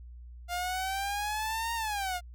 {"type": "exponential two-way sweep", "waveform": "sawtooth", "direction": "up then down", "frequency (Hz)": [698.5, 932.3, 698.5], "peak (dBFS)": -27, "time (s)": [0.48, 2.21], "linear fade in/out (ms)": 50, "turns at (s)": 1.74, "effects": ["added 60 Hz sine -44 dBFS peak until 2.34 s"]}